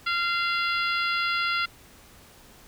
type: harmonic tone with a mistuned harmonic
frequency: 691 Hz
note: F5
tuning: 19 cents flat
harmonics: 2 / 3 / 4 / 5 / 6 / 7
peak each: -26 / -30 / -32 / -34 / -36 / -37 dBFS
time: 0.06-1.66 s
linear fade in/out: 10 ms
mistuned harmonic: 5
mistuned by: -36 cents
effects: pink hiss -52 dBFS RMS until 2.67 s